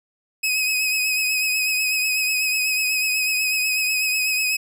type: tone with vibrato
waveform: sawtooth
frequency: 2535 Hz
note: D#7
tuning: 32 cents sharp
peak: -16 dBFS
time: 0.43-4.57 s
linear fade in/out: 10 ms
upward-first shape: triangle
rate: 8.1 Hz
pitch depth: 41 cents each way
effects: none